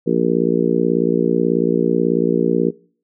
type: harmonic tone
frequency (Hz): 58.27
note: A#1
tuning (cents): 0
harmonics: 3 / 4 / 5 / 6 / 7 / 8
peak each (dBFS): -21 / -21 / -21 / -21 / -21 / -21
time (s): 0.06-2.71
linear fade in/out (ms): 20
effects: noise-tail reverb RT60 0.5 s tail -24 dB re dry